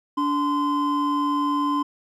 triangle tone pair together, 290 / 1033.4 Hz, D4 / C6, -22 / -22 cents, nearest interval octave + minor seventh, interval 2200 cents, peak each -21 dBFS, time 0.17-1.83 s, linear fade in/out 10 ms, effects none

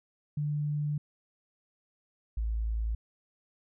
sine tone pair in turn, 148 / 55.21 Hz, D3 / A1, +14 / +7 cents, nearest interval octave + perfect fourth, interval 1707 cents, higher first, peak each -28 dBFS, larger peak neither, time 0.37-0.98 / 2.37-2.95 s, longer first, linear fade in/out 5 ms, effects none

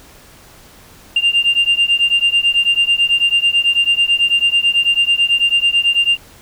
sine beating tone pair, 2789 / 2798.1 Hz, F7 / F7, -3 / +3 cents, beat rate 9.1 Hz, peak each -13 dBFS, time 1.16-6.17 s, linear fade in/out 5 ms, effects tanh soft clip ceiling -6 dBFS + pink hiss -43 dBFS RMS until 6.41 s

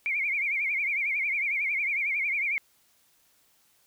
sine tone with vibrato, 2255 Hz, C#7, 29 cents sharp, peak -25 dBFS, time 0.06-2.58 s, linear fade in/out 0 ms, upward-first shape triangle, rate 11 Hz, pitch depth 150 cents each way, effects white hiss -65 dBFS RMS until 3.86 s

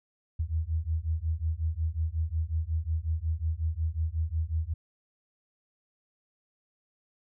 sine beating tone pair, 77.78 / 83.28 Hz, D#2 / E2, 0 / +18 cents, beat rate 5.5 Hz, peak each -30 dBFS, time 0.39-4.74 s, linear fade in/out 10 ms, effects none

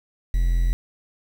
triangle tone with quantisation, 42.92 Hz, F1, 29 cents flat, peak -15 dBFS, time 0.34-0.73 s, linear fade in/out 0 ms, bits 7, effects none

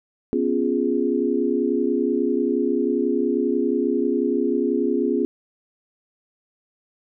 sine chord, C# dominant seventh, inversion third, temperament equal, 246.9 / 277.2 / 349.2 / 415.3 Hz, B3 / C#4 / E#4 / G#4, 0 / 0 / 0 / 0 cents, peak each -24 dBFS, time 0.33-5.25 s, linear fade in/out 0 ms, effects none

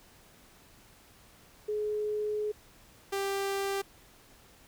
sine / sawtooth tone pair in turn, 422.5 / 394 Hz, G#4 / G4, +30 / +9 cents, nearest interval minor second, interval 121 cents, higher first, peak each -29 / -26 dBFS, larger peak second, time 1.68-2.52 / 3.12-3.82 s, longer first, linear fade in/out 10 ms, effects pink hiss -58 dBFS RMS until 4.67 s

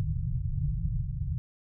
white low-pass noise, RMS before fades -30 dBFS, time 0-1.38 s, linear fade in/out 0 ms, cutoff 160 Hz, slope 96 dB/octave, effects none

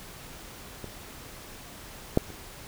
clicks, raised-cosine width 2 ms, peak -23 / -6 / -30 dBFS, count 3, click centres 0.843 / 2.174 / 2.303 s, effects pink hiss -45 dBFS RMS until 2.67 s

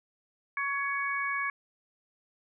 harmonic tone, 559 Hz, C#5, 14 cents sharp, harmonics 2 / 3 / 4, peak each -33 / -33 / -33 dBFS, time 0.57-1.5 s, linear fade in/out 2 ms, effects none

